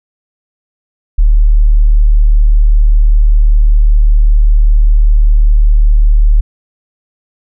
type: tone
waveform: sine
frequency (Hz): 37.43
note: D1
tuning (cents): +34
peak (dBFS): -3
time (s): 1.18-6.41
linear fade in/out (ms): 10
effects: none